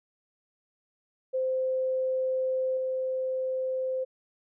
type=tone with level steps; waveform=sine; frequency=519 Hz; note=C5; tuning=14 cents flat; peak=-25 / -27 dBFS; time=1.33-4.05 s; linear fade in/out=20 ms; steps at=2.77 s; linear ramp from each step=2 ms; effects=none